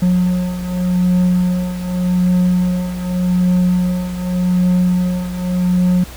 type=beating tone pair; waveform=triangle; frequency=180.3 / 181.15 Hz; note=F#3 / F#3; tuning=-45 / -36 cents; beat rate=0.85 Hz; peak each=-12 / -17 dBFS; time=0.02-6.04 s; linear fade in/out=5 ms; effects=added 60 Hz sine -32 dBFS peak until 6.16 s + pink hiss -36 dBFS RMS until 6.16 s